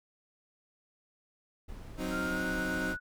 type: noise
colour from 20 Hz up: brown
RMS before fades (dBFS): -44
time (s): 1.68-2.97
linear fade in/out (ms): 10
type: chord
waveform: 30% pulse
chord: C diminished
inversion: second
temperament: equal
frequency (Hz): 185 / 261.6 / 311.1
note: Gb3 / C4 / Eb4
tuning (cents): 0 / 0 / 0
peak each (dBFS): -35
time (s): 1.97-2.96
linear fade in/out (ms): 50
type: tone with pitch glide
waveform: sine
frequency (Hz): 1394 to 1471.8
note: F6 to F#6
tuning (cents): -4 to -10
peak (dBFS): -34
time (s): 2.1-3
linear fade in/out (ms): 50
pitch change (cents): +94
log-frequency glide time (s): 2.23-2.44
effects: none